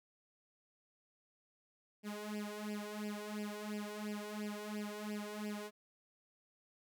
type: tone with flanger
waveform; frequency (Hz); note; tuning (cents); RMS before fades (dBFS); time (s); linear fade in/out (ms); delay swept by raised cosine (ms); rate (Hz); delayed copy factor
sawtooth; 209.5; G#3; +15; -43; 2.03-5.71; 50; 0.38 to 2.08; 2.9; +1
effects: none